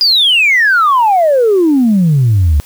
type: exponential sweep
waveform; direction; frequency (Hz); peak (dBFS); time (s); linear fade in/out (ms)
sine; down; 4979 to 68.7; -5; 0.01-2.6; 0
effects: tanh soft clip ceiling -3 dBFS + white hiss -40 dBFS RMS until 2.65 s